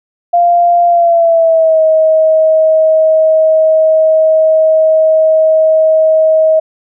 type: tone with pitch glide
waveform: sine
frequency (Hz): 695 to 633.6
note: F5 to D#5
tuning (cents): -9 to +31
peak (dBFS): -5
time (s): 0.33-6.6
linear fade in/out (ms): 10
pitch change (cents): -160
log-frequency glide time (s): 0.87-1.82
effects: none